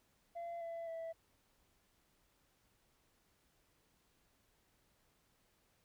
sine tone with pitch steps, 683 / 670 / 658 Hz, F5 / E5 / E5, -39 / +28 / -3 cents, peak -39 dBFS, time 0.35-1.13 s, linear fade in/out 20 ms, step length 260 ms, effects tanh soft clip ceiling -41 dBFS + pink hiss -75 dBFS RMS until 5.84 s

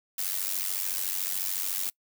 blue noise with amplitude modulation, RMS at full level -27 dBFS, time 0.18-1.9 s, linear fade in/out 5 ms, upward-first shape sine, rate 93.8 Hz, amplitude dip 85%, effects noise-tail reverb RT60 0.1 s tail -25 dB re dry

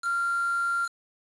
sine tone with quantisation, 1385 Hz, F6, 15 cents flat, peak -24 dBFS, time 0.02-0.89 s, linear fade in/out 50 ms, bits 6, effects resampled to 22050 Hz

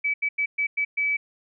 sine tone bursts at uneven times, 2294 Hz, D7, 41 cents flat, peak -21 dBFS, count 6, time 0.04-0.14 / 0.22-0.29 / 0.38-0.46 / 0.58-0.67 / 0.77-0.85 / 0.97-1.17 s, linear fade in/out 10 ms, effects none

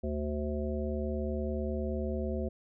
harmonic tone with a mistuned harmonic, 74.6 Hz, D2, 28 cents sharp, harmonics 1 / 3 / 5 / 7 / 9, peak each -34 / -36 / -38 / -39 / -42 dBFS, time 0.03-2.49 s, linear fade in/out 10 ms, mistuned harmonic 9, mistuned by -45 cents, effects none

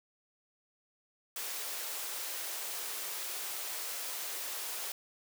white high-pass noise, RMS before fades -39 dBFS, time 1.36-4.92 s, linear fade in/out 2 ms, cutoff 370 Hz, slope 24 dB/octave, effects none

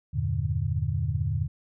sine chord, E half-diminished seventh, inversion none, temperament equal, 82.41 / 98 / 116.54 / 146.83 Hz, E2 / G2 / Bb2 / D3, 0 / 0 / 0 / 0 cents, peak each -30 dBFS, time 0.13-1.48 s, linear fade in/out 20 ms, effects none

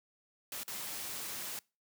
white noise with dropouts, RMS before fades -41 dBFS, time 0.52-1.59 s, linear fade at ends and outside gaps 1 ms, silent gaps 0.633-0.679 s, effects noise-tail reverb RT60 0.3 s tail -25 dB re dry + high-pass 100 Hz 12 dB/octave

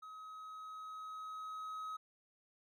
triangle tone with level ramp, 1272 Hz, D#6, 38 cents sharp, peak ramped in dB -47 to -39 dBFS, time 0.02-1.97 s, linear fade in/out 10 ms, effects none

